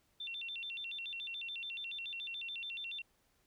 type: tone with vibrato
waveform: sine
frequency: 3115 Hz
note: G7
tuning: 12 cents flat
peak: -40 dBFS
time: 0.2-3.02 s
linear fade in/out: 5 ms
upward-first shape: square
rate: 7 Hz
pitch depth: 230 cents each way
effects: pink hiss -74 dBFS RMS until 3.46 s